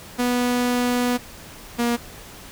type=tone pair in turn; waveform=sawtooth; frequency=245.5 / 237.5 Hz; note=B3 / A#3; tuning=-10 / +33 cents; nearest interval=minor second; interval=57 cents; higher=first; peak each=-15 dBFS; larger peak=neither; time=0.18-1.18 / 1.78-1.97 s; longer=first; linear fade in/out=20 ms; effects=pink hiss -41 dBFS RMS until 2.51 s